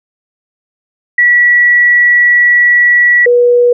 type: tone pair in turn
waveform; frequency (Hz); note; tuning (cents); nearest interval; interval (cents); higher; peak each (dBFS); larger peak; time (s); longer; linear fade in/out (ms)
sine; 1940 / 485; B6 / B4; -31 / -31; 2 octaves; 2400; first; -4; neither; 1.18-3.26 / 3.26-3.73; first; 5
effects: none